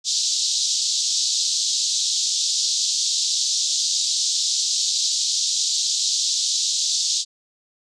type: band-pass noise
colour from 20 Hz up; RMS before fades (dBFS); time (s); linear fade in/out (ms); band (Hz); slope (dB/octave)
pink; -22; 0.04-7.25; 50; 3700 to 7400; 48
effects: none